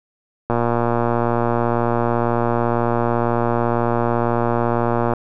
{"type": "click train", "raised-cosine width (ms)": 1, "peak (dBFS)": -5, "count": 548, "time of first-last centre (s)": [0.5, 5.136], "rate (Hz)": 118, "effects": []}